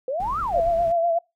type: exponential two-way sweep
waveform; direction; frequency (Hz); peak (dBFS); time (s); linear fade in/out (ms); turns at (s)
sine; up then down; 493.9 to 1393 to 493.9; -23; 0.08-0.6; 2; 0.4
type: noise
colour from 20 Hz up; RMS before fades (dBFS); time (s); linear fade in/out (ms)
brown; -36; 0.2-0.92; 2
type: tone with vibrato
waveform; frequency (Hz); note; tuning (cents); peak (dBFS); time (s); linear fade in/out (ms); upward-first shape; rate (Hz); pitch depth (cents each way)
sine; 677; E5; +46; -18; 0.54-1.19; 10; sine; 8.1; 44
effects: noise-tail reverb RT60 0.2 s tail -22 dB re dry